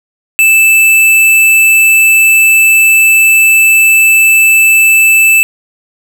square tone, 2637 Hz, E7, in tune, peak -4 dBFS, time 0.39-5.43 s, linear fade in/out 0 ms, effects none

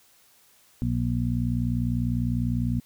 harmonic tone, 60 Hz, B1, 49 cents flat, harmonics 1 / 2 / 3 / 4, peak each -30 / -26 / -32 / -28 dBFS, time 0.82-2.8 s, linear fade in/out 0 ms, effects white hiss -59 dBFS RMS until 2.85 s

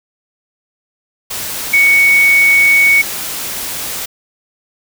sine tone in noise, 2228 Hz, C#7, 8 cents sharp, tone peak -6 dBFS, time 1.73-3.02 s, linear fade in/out 10 ms, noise white, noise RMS -22 dBFS, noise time 1.3-4.06 s, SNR +13 dB, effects none

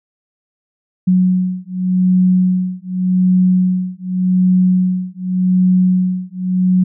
sine beating tone pair, 183.2 / 184.06 Hz, F#3 / F#3, -17 / -9 cents, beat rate 0.86 Hz, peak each -14 dBFS, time 1.07-6.84 s, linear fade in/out 10 ms, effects none

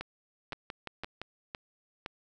two click trains, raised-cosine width 0.3 ms, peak -21 / -22 dBFS, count 5 / 5, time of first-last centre 0.01-2.061 / 0.53-1.216 s, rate 1.95 / 5.83 Hz, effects none

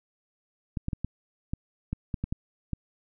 clicks, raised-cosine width 5 ms, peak -17 dBFS, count 10, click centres 0.772 / 0.884 / 0.932 / 1.046 / 1.535 / 1.93 / 2.142 / 2.24 / 2.325 / 2.733 s, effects none

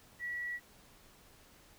sine tone, 1937 Hz, B6, 34 cents flat, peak -36 dBFS, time 0.19-0.6 s, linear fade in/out 50 ms, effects pink hiss -61 dBFS RMS until 1.78 s

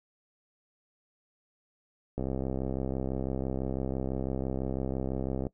click train, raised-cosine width 2 ms, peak -19 dBFS, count 218, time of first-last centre 2.18-5.468 s, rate 66 Hz, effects noise-tail reverb RT60 0.1 s tail -20 dB re dry

